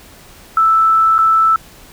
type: tone with dropouts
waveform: sine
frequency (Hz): 1318.5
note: E6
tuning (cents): 0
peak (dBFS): -8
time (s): 0.57-1.56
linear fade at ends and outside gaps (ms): 2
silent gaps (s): 1.182-1.188
effects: pink hiss -41 dBFS RMS until 1.92 s